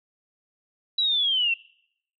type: linear sweep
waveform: sine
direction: down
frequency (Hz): 3951 to 2665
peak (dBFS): -20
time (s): 0.98-1.54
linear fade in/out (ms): 5
effects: noise-tail reverb RT60 0.7 s tail -23 dB re dry